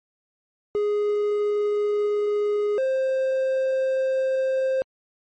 triangle tone pair in turn, 415.3 / 527 Hz, G#4 / C5, 0 / +12 cents, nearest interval major third, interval 412 cents, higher second, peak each -18 dBFS, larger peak neither, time 0.75-2.78 / 2.78-4.82 s, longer second, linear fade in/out 0 ms, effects MP3 32 kbps

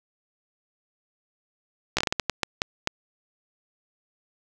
slowing click train, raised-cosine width 0.2 ms, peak -5 dBFS, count 11, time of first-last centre 1.97-2.874 s, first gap 15 ms, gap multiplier 1.37, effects none

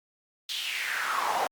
brown noise with high-pass filter sweep, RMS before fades -30 dBFS, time 0.49-1.47 s, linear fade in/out 2 ms, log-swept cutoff 3700 to 690 Hz, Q 4, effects Opus 48 kbps

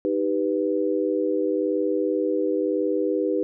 sine chord, Eb augmented, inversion none, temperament equal, 311.1 / 392 / 493.9 Hz, Eb4 / G4 / B4, 0 / 0 / 0 cents, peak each -25 dBFS, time 0.05-3.43 s, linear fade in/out 0 ms, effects none

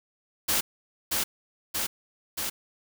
white noise with echo, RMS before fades -25 dBFS, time 0.48-0.61 s, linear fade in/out 10 ms, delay 630 ms, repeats 3, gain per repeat -2 dB, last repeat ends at 2.5 s, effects none

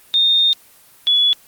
sine tone pair in turn, 3661 / 3408 Hz, A#7 / G#7, -32 / +44 cents, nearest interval minor second, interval 124 cents, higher first, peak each -11 dBFS, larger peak neither, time 0.14-0.53 / 1.07-1.33 s, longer first, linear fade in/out 0 ms, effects white hiss -48 dBFS RMS until 1.47 s + Opus 24 kbps

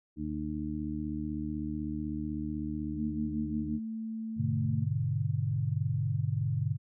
harmonic tone, 76 Hz, D#2, 40 cents flat, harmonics 1 / 2 / 3 / 4, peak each -40 / -40 / -37 / -36 dBFS, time 0.16-3.8 s, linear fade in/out 50 ms
sine tone, 222.3 Hz, A3, 18 cents sharp, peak -34 dBFS, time 2.92-4.87 s, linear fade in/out 50 ms
sine chord, G# diminished, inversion none, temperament equal with one note detuned, 102.22 / 123.47 / 146.83 Hz, G#2 / B2 / D3, -27 / 0 / 0 cents, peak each -32 dBFS, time 4.36-6.78 s, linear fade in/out 50 ms
effects none

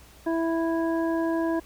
harmonic tone, 329.6 Hz, E4, in tune, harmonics 1 / 2 / 3 / 5, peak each -24 / -30 / -34 / -38 dBFS, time 0.26-1.6 s, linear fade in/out 10 ms, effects added 60 Hz sine -53 dBFS peak until 1.65 s + pink hiss -53 dBFS RMS until 1.65 s

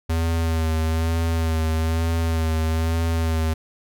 square tone with vibrato, 81.3 Hz, E2, 23 cents flat, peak -20 dBFS, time 0.09-3.54 s, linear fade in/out 10 ms, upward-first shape sine, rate 1.1 Hz, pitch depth 30 cents each way, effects none

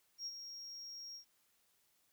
triangle tone with ADSR envelope, 5588 Hz, F8, in tune, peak -36 dBFS, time 0.18-1.25 s, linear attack 82 ms, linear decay 42 ms, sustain -9 dB, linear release 100 ms, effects tanh soft clip ceiling -37 dBFS + white hiss -75 dBFS RMS until 2.12 s

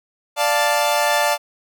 sawtooth chord, D minor, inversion none, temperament equal, 587.3 / 698.5 / 880 Hz, D5 / F5 / A5, 0 / 0 / 0 cents, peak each -16 / -18 / -16 dBFS, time 0.36-1.38 s, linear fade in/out 50 ms, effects none

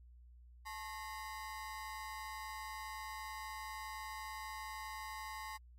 30% pulse ring-modulated tone, 975 Hz, B5, 23 cents flat, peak -38 dBFS, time 0.65-5.58 s, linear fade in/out 20 ms, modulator 106 Hz, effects added 60 Hz sine -56 dBFS peak until 5.78 s + MP3 64 kbps

